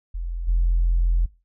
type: tone with level steps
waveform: sine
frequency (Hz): 42.74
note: F1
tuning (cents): -37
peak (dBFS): -25 / -15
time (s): 0.14-1.26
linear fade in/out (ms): 10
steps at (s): 0.47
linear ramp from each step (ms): 20
effects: noise-tail reverb RT60 0.3 s tail -21 dB re dry + tanh soft clip ceiling -12 dBFS